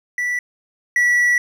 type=tone pair in turn; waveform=triangle; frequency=1962 / 1946.2 Hz; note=B6 / B6; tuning=-12 / -26 cents; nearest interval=unison; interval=14 cents; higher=first; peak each=-17 / -11 dBFS; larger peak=second; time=0.18-0.39 / 0.96-1.38 s; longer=second; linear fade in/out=2 ms; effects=none